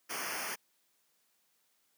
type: noise with comb filter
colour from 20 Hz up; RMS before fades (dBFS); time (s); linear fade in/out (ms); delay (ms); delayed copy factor
pink; -38; 0.09-0.56; 20; 0.26; -0.95
effects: white hiss -74 dBFS RMS until 1.97 s + high-pass 150 Hz 12 dB/octave